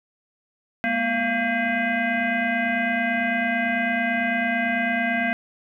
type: tone with frequency modulation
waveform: sine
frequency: 1142 Hz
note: D6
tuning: 49 cents flat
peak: -20 dBFS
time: 0.84-5.33 s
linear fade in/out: 0 ms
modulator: 451 Hz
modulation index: 2.5
effects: 10-bit